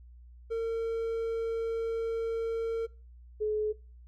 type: tone pair in turn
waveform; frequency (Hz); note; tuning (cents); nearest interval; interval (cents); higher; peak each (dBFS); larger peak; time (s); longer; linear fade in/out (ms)
triangle / sine; 455.3 / 426.8; A#4 / G#4; -41 / +47; minor second; 112; first; -27; neither; 0.5-2.87 / 3.4-3.73; first; 20
effects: noise-tail reverb RT60 0.4 s tail -24 dB re dry + added 60 Hz sine -49 dBFS peak until 4.07 s